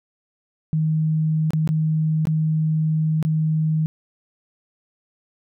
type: tone with dropouts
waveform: sine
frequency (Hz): 156.9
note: D#3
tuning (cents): +15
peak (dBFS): -17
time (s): 0.73-3.86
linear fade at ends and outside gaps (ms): 0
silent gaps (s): 1.506-1.534 / 1.675-1.69 / 2.254-2.271 / 3.227-3.25
effects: none